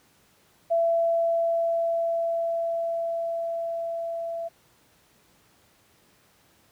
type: tone with level ramp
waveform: sine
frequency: 670 Hz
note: E5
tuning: 28 cents sharp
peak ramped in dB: -19 to -29 dBFS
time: 0.7-4.49 s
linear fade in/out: 20 ms
effects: pink hiss -61 dBFS RMS until 6.71 s + high-pass 80 Hz 12 dB/octave